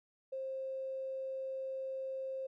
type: tone with tanh clipping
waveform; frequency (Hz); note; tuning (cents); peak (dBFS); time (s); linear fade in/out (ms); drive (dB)
triangle; 530; C5; +22; -37; 0.32-2.47; 10; 3
effects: none